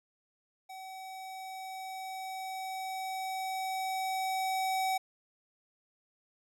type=tone with level ramp; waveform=square; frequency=759 Hz; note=F#5; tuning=44 cents sharp; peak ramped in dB=-44 to -29 dBFS; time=0.69-4.98 s; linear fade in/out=10 ms; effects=none

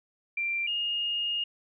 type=tone pair in turn; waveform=sine; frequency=2364 / 2846 Hz; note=D7 / F7; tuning=+11 / +32 cents; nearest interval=minor third; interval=321 cents; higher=second; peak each=-27 dBFS; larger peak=neither; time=0.37-0.67 / 0.67-1.44 s; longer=second; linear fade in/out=5 ms; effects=none

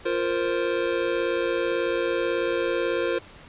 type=chord; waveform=square; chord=F suspended fourth; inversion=none; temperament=just; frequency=349.2 / 465.6 / 523.8 Hz; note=F4 / Bb4 / C5; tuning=0 / -2 / +2 cents; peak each=-28 dBFS; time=0.05-3.19 s; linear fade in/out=10 ms; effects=pink hiss -47 dBFS RMS until 3.48 s + resampled to 8000 Hz

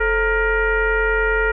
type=tone with frequency modulation; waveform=sine; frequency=923 Hz; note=A#5; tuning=17 cents flat; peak=-15 dBFS; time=0-1.52 s; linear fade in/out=10 ms; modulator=484 Hz; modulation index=2; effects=none

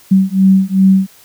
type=beating tone pair; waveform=sine; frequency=190 / 192.6 Hz; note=F#3 / G3; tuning=+46 / -30 cents; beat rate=2.6 Hz; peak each=-10 dBFS; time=0.11-1.07 s; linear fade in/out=10 ms; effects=white hiss -44 dBFS RMS until 1.24 s

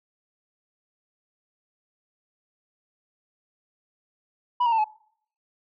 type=tone with pitch steps; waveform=sine; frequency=980 / 936.8 / 895.6 / 856.1 Hz; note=B5 / A#5 / A5 / A5; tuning=-14 / +8 / +30 / -48 cents; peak=-16 dBFS; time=4.6-4.844 s; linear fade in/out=10 ms; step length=61 ms; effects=noise-tail reverb RT60 0.6 s tail -25 dB re dry + tanh soft clip ceiling -18 dBFS

